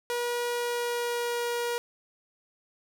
sawtooth tone with pitch glide, 481.1 to 476.9 Hz, B4 to A#4, -45 to +39 cents, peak -24 dBFS, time 0.1-1.78 s, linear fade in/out 0 ms, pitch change -16 cents, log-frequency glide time 0.46-1.46 s, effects 11-bit

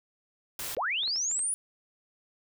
white noise, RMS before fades -36 dBFS, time 0.59-0.75 s, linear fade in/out 2 ms
clicks, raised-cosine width 0.3 ms, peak -31 dBFS, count 6, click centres 0.767 / 1.034 / 1.077 / 1.16 / 1.314 / 1.392 s
sine linear sweep, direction up, 415.3 to 9956 Hz, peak -27 dBFS, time 0.77-1.54 s, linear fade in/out 0 ms
effects none

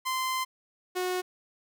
sawtooth tone pair in turn, 1037 / 365.2 Hz, C6 / F#4, -16 / -23 cents, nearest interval octave + tritone, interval 1807 cents, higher first, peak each -24 dBFS, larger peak neither, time 0.05-0.45 / 0.95-1.22 s, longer first, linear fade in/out 20 ms, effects none

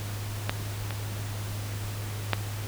clicks, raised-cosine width 0.3 ms, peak -9 / -17 / -6 dBFS, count 3, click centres 0.495 / 0.907 / 2.333 s, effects added 103 Hz sine -32 dBFS peak until 2.67 s + pink hiss -40 dBFS RMS until 2.67 s

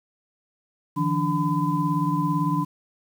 sine tone cluster, 152.6 / 170.4 / 291 / 1010 Hz, D#3 / F3 / D4 / B5, -33 / -42 / -16 / +39 cents, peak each -26 dBFS, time 0.96-2.65 s, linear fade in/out 20 ms, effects 8-bit

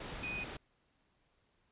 sine tone in noise, 2490 Hz, D#7, 1 cent sharp, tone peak -38 dBFS, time 0.23-0.44 s, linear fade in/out 5 ms, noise pink, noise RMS -44 dBFS, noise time 0-0.57 s, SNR +3 dB, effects pink hiss -75 dBFS RMS until 1.71 s + resampled to 8000 Hz

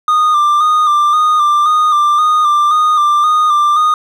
triangle tone with vibrato, 1209 Hz, D6, 50 cents sharp, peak -6 dBFS, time 0.08-3.94 s, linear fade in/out 2 ms, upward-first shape square, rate 1.9 Hz, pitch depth 34 cents each way, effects none

